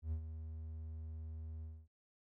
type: tone with ADSR envelope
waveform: triangle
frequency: 79.4 Hz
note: D#2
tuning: 36 cents sharp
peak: -33 dBFS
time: 0.02-1.88 s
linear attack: 100 ms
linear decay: 82 ms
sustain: -9 dB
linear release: 250 ms
effects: noise-tail reverb RT60 0.1 s tail -24 dB re dry